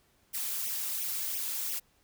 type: noise with flanger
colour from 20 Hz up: blue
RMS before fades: -34 dBFS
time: 0.33-1.8 s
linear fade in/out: 20 ms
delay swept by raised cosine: 0.33 to 3.73 ms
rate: 2.9 Hz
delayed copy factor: +0.95
effects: pink hiss -68 dBFS RMS until 2.03 s